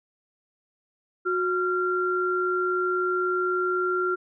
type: tone pair together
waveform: sine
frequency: 365 / 1378.1 Hz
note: F#4 / F6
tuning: -24 / -23 cents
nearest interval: octave + major seventh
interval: 2301 cents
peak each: -25 dBFS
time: 1.25-4.16 s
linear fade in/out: 20 ms
effects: none